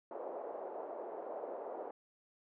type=band-pass noise; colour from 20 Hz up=white; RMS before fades=-44 dBFS; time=0.11-1.91 s; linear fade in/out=2 ms; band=410 to 700 Hz; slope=24 dB/octave; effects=none